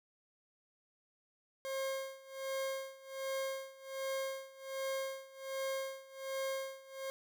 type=tone with tremolo; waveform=40% pulse; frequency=536 Hz; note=C5; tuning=42 cents sharp; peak=-34 dBFS; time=1.65-7.1 s; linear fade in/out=0 ms; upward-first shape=sine; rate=1.3 Hz; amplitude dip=90%; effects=none